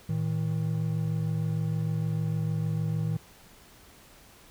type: tone pair together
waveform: triangle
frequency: 112.4 / 158.96 Hz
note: A2 / D#3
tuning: +37 / +37 cents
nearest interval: tritone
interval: 600 cents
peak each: -28 / -26 dBFS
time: 0.09-3.17 s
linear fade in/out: 5 ms
effects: pink hiss -54 dBFS RMS until 4.5 s